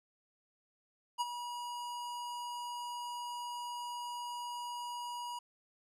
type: tone with ADSR envelope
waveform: square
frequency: 964 Hz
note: B5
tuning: 42 cents flat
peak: -30 dBFS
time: 1.18-5.39 s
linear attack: 29 ms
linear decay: 30 ms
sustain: -10 dB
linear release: 6 ms
effects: low-pass 12000 Hz 12 dB/octave